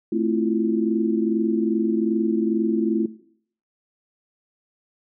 sine chord, F major seventh, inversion first, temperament equal with one note detuned, 220 / 261.6 / 329.6 / 352.1 Hz, A3 / C4 / E4 / F4, 0 / 0 / 0 / +14 cents, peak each -24 / -29 / -23 / -26 dBFS, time 0.12-3.06 s, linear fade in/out 5 ms, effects noise-tail reverb RT60 0.6 s tail -17 dB re dry

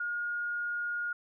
sine tone, 1429 Hz, F6, 39 cents sharp, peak -31 dBFS, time 0-1.13 s, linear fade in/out 5 ms, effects none

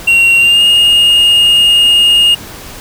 triangle tone with pitch glide, 2750 to 2845 Hz, F7 to F7, -27 to +31 cents, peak -3 dBFS, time 0.07-2.35 s, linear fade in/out 10 ms, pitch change +58 cents, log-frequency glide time 0.37-0.63 s, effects pink hiss -29 dBFS RMS until 2.8 s

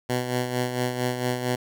10% pulse tone with tremolo, 124.7 Hz, B2, 17 cents sharp, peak -14 dBFS, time 0.09-1.56 s, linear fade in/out 10 ms, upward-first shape sine, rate 4.4 Hz, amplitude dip 55%, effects none

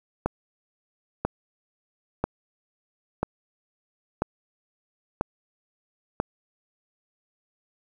click train, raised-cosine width 1 ms, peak -9 dBFS, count 7, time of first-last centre 0.26-6.201 s, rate 1.01 Hz, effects 8-bit

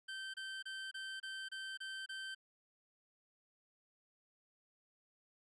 25% pulse tone bursts, 1553 Hz, G6, 17 cents flat, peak -39 dBFS, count 8, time 0.08-2.349 s, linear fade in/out 10 ms, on 260 ms, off 27 ms, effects low-pass 7000 Hz 12 dB/octave

